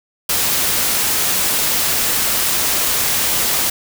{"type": "noise", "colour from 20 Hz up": "white", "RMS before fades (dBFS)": -17, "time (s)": [0.29, 3.7], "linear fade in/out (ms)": 5, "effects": []}